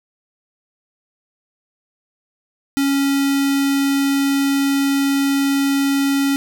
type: tone with notch filter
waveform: square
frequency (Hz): 277.2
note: C#4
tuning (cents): 0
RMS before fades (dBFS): -17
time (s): 2.77-6.36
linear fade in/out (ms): 0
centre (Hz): 680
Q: 0.91
effects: none